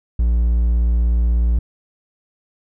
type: tone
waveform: triangle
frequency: 58.27 Hz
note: A#1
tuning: in tune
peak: -11 dBFS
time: 0.19-1.59 s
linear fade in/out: 5 ms
effects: none

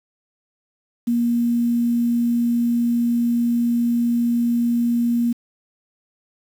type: tone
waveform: sine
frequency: 236.8 Hz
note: A#3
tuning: 27 cents sharp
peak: -16 dBFS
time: 1.07-5.33 s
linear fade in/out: 10 ms
effects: 7-bit

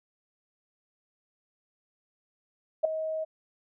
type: tone with ADSR envelope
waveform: sine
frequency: 633 Hz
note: D#5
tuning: 30 cents sharp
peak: -16 dBFS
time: 2.83-3.25 s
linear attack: 19 ms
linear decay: 4 ms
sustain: -13 dB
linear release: 18 ms
effects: none

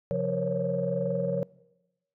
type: tone cluster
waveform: sine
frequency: 136 / 177.1 / 472.7 / 535 / 557 Hz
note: C#3 / F3 / A#4 / C5 / C#5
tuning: -33 / +24 / +24 / +38 / +8 cents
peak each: -34 / -31 / -32 / -35 / -29 dBFS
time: 0.11-1.43 s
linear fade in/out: 0 ms
effects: noise-tail reverb RT60 1.0 s tail -23 dB re dry + tanh soft clip ceiling -15 dBFS

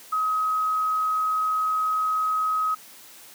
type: tone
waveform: sine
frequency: 1268 Hz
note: D#6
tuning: 32 cents sharp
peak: -21 dBFS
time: 0.12-2.75 s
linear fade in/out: 10 ms
effects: white hiss -47 dBFS RMS until 3.34 s + high-pass 150 Hz 12 dB/octave

